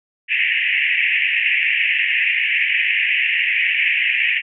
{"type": "band-pass noise", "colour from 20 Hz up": "white", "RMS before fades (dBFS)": -18, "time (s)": [0.28, 4.42], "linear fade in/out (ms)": 50, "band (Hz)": [1800, 2800], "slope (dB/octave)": 96, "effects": []}